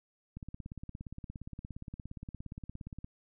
click train, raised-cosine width 5 ms, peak -30 dBFS, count 47, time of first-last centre 0.37-3.044 s, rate 17.2 Hz, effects none

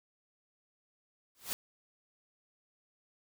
white noise with exponential growth, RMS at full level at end -32 dBFS, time 1.35-1.53 s, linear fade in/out 0 ms, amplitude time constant 37 ms, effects none

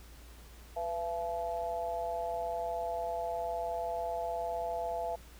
sine tone with amplitude modulation, 679 Hz, F5, 49 cents flat, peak -28 dBFS, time 0.76-5.16 s, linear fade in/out 10 ms, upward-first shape sine, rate 181 Hz, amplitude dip 100%, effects added 58 Hz sine -51 dBFS peak until 5.39 s + pink hiss -57 dBFS RMS until 5.39 s

